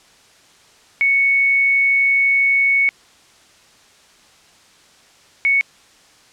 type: tone pair in turn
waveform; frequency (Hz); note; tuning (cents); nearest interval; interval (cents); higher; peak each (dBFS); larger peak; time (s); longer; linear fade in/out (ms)
sine; 2217 / 2217; C#7 / C#7; 0 / 0; unison; 0; neither; -12; neither; 1.01-2.89 / 5.45-5.61; first; 0
effects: white hiss -50 dBFS RMS until 6.32 s + low-pass 7000 Hz 12 dB/octave